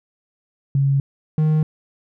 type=tone pair in turn; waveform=sine / triangle; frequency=138.1 / 155.03 Hz; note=C#3 / D#3; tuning=-6 / -6 cents; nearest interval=major second; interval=200 cents; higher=second; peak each=-14 / -12 dBFS; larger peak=second; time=0.75-1 / 1.38-1.63 s; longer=neither; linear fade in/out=2 ms; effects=none